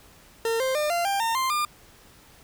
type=tone with pitch steps; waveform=40% pulse; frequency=455.8 / 523.6 / 601.4 / 690.9 / 793.6 / 911.6 / 1047.2 / 1202.9 Hz; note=A#4 / C5 / D5 / F5 / G5 / A#5 / C6 / D6; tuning=-39 / +1 / +41 / -19 / +21 / -39 / +1 / +41 cents; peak=-22 dBFS; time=0.45-1.65 s; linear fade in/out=2 ms; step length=150 ms; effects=pink hiss -53 dBFS RMS until 2.43 s